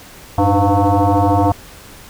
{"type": "tone with frequency modulation", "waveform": "sine", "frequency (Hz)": 306.6, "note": "D#4", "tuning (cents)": -25, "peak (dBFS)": -10, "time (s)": [0.38, 1.52], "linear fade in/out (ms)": 2, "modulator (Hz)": 200, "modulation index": 3.3, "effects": ["pink hiss -39 dBFS RMS until 2.09 s"]}